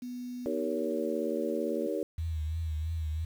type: tone with pitch glide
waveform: sine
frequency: 246.9 to 233.2 Hz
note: B3 to A#3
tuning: 0 to +1 cents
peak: -36 dBFS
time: 0.02-1.87 s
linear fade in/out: 5 ms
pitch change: -99 cents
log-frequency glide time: 0.64-1.06 s
type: chord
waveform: sine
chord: Eb dominant seventh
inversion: none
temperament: just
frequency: 311.1 / 388.9 / 466.7 / 560 Hz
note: Eb4 / G4 / Bb4 / Db5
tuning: 0 / -14 / +2 / +18 cents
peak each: -35 dBFS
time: 0.46-2.03 s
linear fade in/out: 0 ms
type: tone with vibrato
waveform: sine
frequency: 79.6 Hz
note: D#2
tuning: 40 cents sharp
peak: -30 dBFS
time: 2.18-3.25 s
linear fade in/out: 5 ms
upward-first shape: triangle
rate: 3 Hz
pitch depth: 76 cents each way
effects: 9-bit